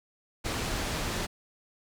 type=low-pass noise; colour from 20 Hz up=pink; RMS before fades=-32 dBFS; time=0.44-1.27 s; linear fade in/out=20 ms; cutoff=8000 Hz; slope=12 dB/octave; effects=none